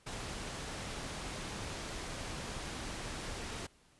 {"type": "low-pass noise", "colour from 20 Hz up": "pink", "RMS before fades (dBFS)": -42, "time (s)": [0.06, 3.67], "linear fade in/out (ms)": 10, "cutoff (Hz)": 8900, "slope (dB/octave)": 12, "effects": ["pink hiss -66 dBFS RMS until 3.99 s", "resampled to 24000 Hz"]}